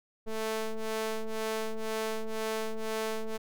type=ring-modulated tone; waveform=sawtooth; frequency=220 Hz; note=A3; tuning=in tune; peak=-24 dBFS; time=0.26-3.38 s; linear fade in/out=20 ms; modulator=221 Hz; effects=none